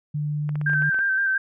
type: tone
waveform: sine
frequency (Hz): 148.7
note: D3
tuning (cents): +22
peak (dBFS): -23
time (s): 0.14-0.9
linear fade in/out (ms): 10
type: clicks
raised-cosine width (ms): 0.5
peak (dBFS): -23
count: 8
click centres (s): 0.492 / 0.556 / 0.614 / 0.697 / 0.734 / 0.822 / 0.945 / 0.99
type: tone with vibrato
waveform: sine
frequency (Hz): 1568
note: G6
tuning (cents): 0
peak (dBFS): -19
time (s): 0.66-1.38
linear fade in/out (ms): 5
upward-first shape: square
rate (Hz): 5.8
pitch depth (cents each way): 28
effects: none